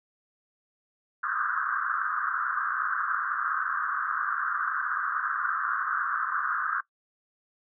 white band-pass noise, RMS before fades -29 dBFS, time 1.23-6.81 s, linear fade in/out 10 ms, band 1100 to 1600 Hz, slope 96 dB/octave, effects noise-tail reverb RT60 0.1 s tail -19 dB re dry

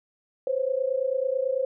sine tone pair together, 510.9 / 540 Hz, C5 / C#5, -41 / -45 cents, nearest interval minor second, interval 96 cents, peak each -26 dBFS, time 0.47-1.65 s, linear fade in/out 2 ms, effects none

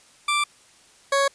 20% pulse tone pair in turn, 1174.7 / 554.4 Hz, D6 / C#5, 0 / 0 cents, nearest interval octave + minor second, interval 1300 cents, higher first, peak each -15 / -13 dBFS, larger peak second, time 0.28-0.44 / 1.12-1.28 s, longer neither, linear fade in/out 5 ms, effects white hiss -54 dBFS RMS until 1.34 s + resampled to 22050 Hz

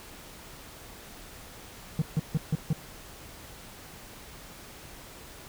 triangle tone bursts, 155.56 Hz, D#3, in tune, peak -20 dBFS, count 5, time 1.99-2.73 s, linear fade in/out 2 ms, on 28 ms, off 150 ms, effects pink hiss -47 dBFS RMS until 5.48 s

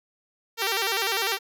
5% pulse tone with vibrato, 422.2 Hz, G#4, 29 cents sharp, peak -12 dBFS, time 0.57-1.39 s, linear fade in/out 50 ms, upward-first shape square, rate 10 Hz, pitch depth 140 cents each way, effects none

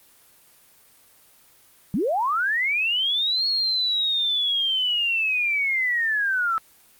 sine linear two-way sweep, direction up then down, 163.6 to 4344 to 1297 Hz, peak -20 dBFS, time 1.94-6.58 s, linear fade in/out 0 ms, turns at 3.47 s, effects white hiss -55 dBFS RMS until 6.99 s + Opus 24 kbps

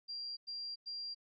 sine tone bursts, 4757 Hz, D8, 21 cents sharp, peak -40 dBFS, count 3, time 0.08-1.148 s, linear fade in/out 20 ms, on 290 ms, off 99 ms, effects none

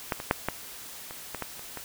clicks, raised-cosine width 0.5 ms, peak -11 / -20 / -6 / -11 / -24 / -18 / -16 / -28 / -21 dBFS, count 9, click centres 0.122 / 0.201 / 0.311 / 0.486 / 1.109 / 1.347 / 1.423 / 1.594 / 1.773 s, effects white hiss -43 dBFS RMS until 1.84 s

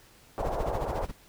white band-pass noise, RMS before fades -33 dBFS, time 0.38-1.05 s, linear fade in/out 0 ms, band 410 to 820 Hz, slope 24 dB/octave
brown noise with tremolo, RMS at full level -30 dBFS, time 0.38-1.12 s, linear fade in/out 20 ms, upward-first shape sine, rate 14 Hz, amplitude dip 90%
effects pink hiss -57 dBFS RMS until 1.28 s

